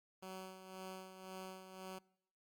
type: tone with tremolo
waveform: 10% pulse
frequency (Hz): 188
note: F#3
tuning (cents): +28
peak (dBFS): -38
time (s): 0.22-1.99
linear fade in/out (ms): 10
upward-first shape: sine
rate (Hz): 1.9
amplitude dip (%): 60
effects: noise-tail reverb RT60 0.8 s tail -25 dB re dry + Opus 48 kbps